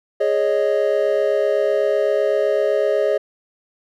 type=chord; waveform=triangle; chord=Ab suspended fourth; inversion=none; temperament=equal; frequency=415.3 / 554.4 / 622.3 Hz; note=Ab4 / Db5 / Eb5; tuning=0 / 0 / 0 cents; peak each=-18 dBFS; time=0.2-3.18 s; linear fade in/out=10 ms; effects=none